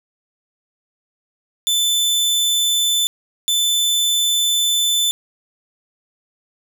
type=tone bursts at uneven times; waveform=sawtooth; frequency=3520 Hz; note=A7; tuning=in tune; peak=-12 dBFS; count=2; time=1.67-3.07 / 3.48-5.11 s; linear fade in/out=0 ms; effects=none